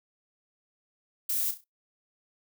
violet noise with echo, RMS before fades -29 dBFS, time 1.29-1.51 s, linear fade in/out 5 ms, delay 33 ms, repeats 4, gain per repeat -9 dB, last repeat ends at 1.642 s, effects noise-tail reverb RT60 0.2 s tail -26 dB re dry

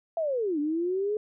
sine linear two-way sweep, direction down then up, 679 to 286.8 to 430.4 Hz, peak -25 dBFS, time 0.17-1.17 s, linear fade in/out 2 ms, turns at 0.59 s, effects none

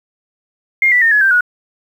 sine tone with pitch steps, 2122 / 1968.5 / 1826.1 / 1694 / 1571.4 / 1457.8 Hz, C7 / B6 / A#6 / G#6 / G6 / F#6, +24 / -6 / -36 / +34 / +4 / -26 cents, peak -8 dBFS, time 0.82-1.408 s, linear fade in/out 2 ms, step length 98 ms, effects 7-bit

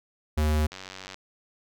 square tone, 76.4 Hz, D#2, 31 cents flat, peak -22 dBFS, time 0.37-0.67 s, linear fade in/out 10 ms
click train, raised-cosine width 0.2 ms, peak -22 dBFS, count 41, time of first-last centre 0.72-1.144 s, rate 94.4 Hz
effects none

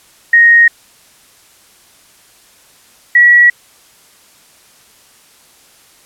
sine tone pair in turn, 1868 / 1929.4 Hz, A#6 / B6, +3 / -41 cents, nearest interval minor second, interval 56 cents, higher second, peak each -3 dBFS, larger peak neither, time 0.33-0.68 / 3.15-3.5 s, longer neither, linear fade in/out 5 ms, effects white hiss -46 dBFS RMS until 6.05 s + low-pass 12000 Hz 12 dB/octave

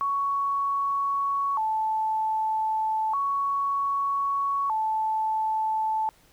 sine tone with vibrato, 987.8 Hz, B5, in tune, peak -23 dBFS, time 0.01-6.09 s, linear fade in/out 0 ms, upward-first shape square, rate 0.32 Hz, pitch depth 210 cents each way, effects pink hiss -59 dBFS RMS until 6.32 s

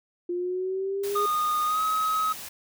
sine linear sweep, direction up, 349.2 to 413.8 Hz, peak -26 dBFS, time 0.29-1.26 s, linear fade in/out 5 ms
white noise, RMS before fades -39 dBFS, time 1.03-2.49 s, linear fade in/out 10 ms
triangle tone with pitch glide, 1229 to 1273.1 Hz, D#6 to D#6, -22 to +39 cents, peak -21 dBFS, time 1.15-2.33 s, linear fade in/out 10 ms, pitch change +61 cents, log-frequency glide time 1.66-1.81 s
effects none

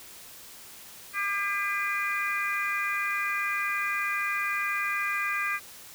harmonic tone with a mistuned harmonic, 402.5 Hz, G4, 46 cents sharp, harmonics 3 / 4 / 5 / 6, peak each -32 / -32 / -32 / -32 dBFS, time 1.13-5.6 s, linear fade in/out 50 ms, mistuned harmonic 3, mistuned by -15 cents, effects white hiss -47 dBFS RMS until 5.94 s

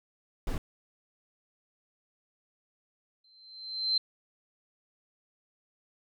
brown noise, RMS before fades -31 dBFS, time 0.47-0.58 s, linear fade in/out 2 ms
sine tone with exponential growth, 4105 Hz, C8, 34 cents flat, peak -22 dBFS, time 3.24-3.98 s, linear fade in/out 5 ms, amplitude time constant 160 ms
effects none

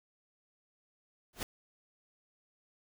pink noise with exponential growth, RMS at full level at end -32 dBFS, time 1.33-1.43 s, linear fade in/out 2 ms, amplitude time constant 21 ms, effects none

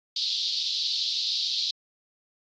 pink band-pass noise, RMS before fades -28 dBFS, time 0.16-1.71 s, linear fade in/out 5 ms, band 3600 to 4800 Hz, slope 48 dB/octave, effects AAC 64 kbps

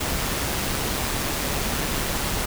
pink noise with amplitude modulation, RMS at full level -24 dBFS, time 0-2.46 s, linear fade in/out 10 ms, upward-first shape sine, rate 140 Hz, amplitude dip 35%, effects none

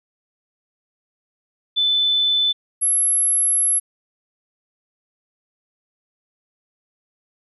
sine tone pair in turn, 3512 / 11150 Hz, A7 / F9, -4 / -4 cents, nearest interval octave + minor sixth, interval 2000 cents, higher second, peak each -15 dBFS, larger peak neither, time 1.76-2.53 / 2.81-3.8 s, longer second, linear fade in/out 20 ms, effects none

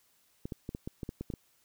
clicks, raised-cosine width 3 ms, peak -24 dBFS, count 10, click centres 0.455 / 0.522 / 0.691 / 0.749 / 0.875 / 1.032 / 1.091 / 1.21 / 1.302 / 1.338 s, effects white hiss -69 dBFS RMS until 1.64 s

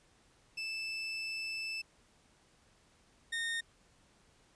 30% pulse tone pair in turn, 2637 / 1839 Hz, E7 / A#6, 0 / -24 cents, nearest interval tritone, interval 624 cents, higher first, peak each -34 / -31 dBFS, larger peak second, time 0.57-1.82 / 3.32-3.61 s, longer first, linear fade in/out 10 ms, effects pink hiss -67 dBFS RMS until 4.55 s + resampled to 22050 Hz

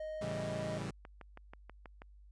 triangle tone, 622.3 Hz, D#5, in tune, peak -37 dBFS, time 0-0.78 s, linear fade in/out 5 ms
sawtooth chord, A dominant seventh, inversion none, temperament equal, 110 / 138.59 / 164.81 / 196 Hz, A2 / C#3 / E3 / G3, 0 / 0 / 0 / 0 cents, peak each -40 dBFS, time 0.21-0.91 s, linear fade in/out 10 ms
click train, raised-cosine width 0.5 ms, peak -34 dBFS, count 8, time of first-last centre 0.89-2.019 s, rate 6.2 Hz
effects added 50 Hz sine -55 dBFS peak until 2.31 s + resampled to 22050 Hz

